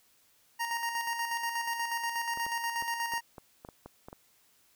25% pulse tone with tremolo, 932.3 Hz, A#5, in tune, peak -26 dBFS, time 0.59-3.21 s, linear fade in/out 20 ms, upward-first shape square, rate 8.3 Hz, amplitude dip 45%
clicks, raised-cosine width 1 ms, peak -30 dBFS, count 10, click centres 2.374 / 2.465 / 2.824 / 3.137 / 3.382 / 3.649 / 3.688 / 3.86 / 4.085 / 4.129 s
effects white hiss -66 dBFS RMS until 4.75 s

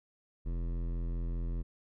sine tone with hard clipping, 42.52 Hz, F1, 46 cents flat, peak -34 dBFS, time 0.45-1.63 s, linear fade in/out 20 ms, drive 15 dB, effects none

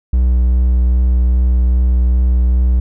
triangle tone with vibrato, 61.74 Hz, B1, in tune, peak -7 dBFS, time 0.13-2.8 s, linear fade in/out 5 ms, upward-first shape triangle, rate 2.5 Hz, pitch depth 16 cents each way, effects none

